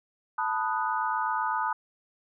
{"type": "chord", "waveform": "sine", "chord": "B dominant seventh", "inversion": "third", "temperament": "equal", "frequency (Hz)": [880, 987.8, 1244.5, 1480], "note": ["A5", "B5", "D#6", "F#6"], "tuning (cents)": [0, 0, 0, 0], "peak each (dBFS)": [-30, -31, -31, -34], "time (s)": [0.38, 1.73], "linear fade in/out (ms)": 5, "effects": []}